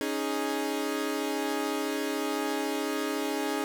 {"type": "chord", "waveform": "sawtooth", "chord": "C# suspended second", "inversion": "none", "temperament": "equal", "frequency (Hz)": [277.2, 311.1, 415.3], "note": ["C#4", "D#4", "G#4"], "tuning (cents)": [0, 0, 0], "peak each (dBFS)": -29, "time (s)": [0.01, 3.64], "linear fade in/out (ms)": 0, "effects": []}